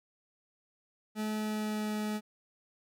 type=tone with pitch glide; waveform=40% pulse; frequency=214.7 to 212.4 Hz; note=A3 to G#3; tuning=-42 to +39 cents; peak=-31 dBFS; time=1.15-2.21 s; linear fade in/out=50 ms; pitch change=-19 cents; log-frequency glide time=1.35-1.96 s; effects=none